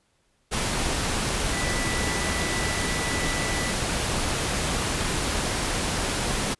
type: tone in noise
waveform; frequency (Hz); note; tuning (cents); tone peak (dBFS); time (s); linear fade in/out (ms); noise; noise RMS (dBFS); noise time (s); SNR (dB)
sine; 1975.5; B6; 0; -32; 1.52-3.73; 20; pink; -26; 0.51-6.55; -9
effects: pink hiss -68 dBFS RMS until 6.59 s + resampled to 24000 Hz